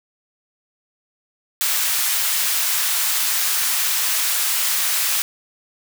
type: high-pass noise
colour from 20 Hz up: white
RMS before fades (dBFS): -20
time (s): 1.61-5.22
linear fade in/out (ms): 0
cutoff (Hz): 1100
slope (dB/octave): 12
effects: none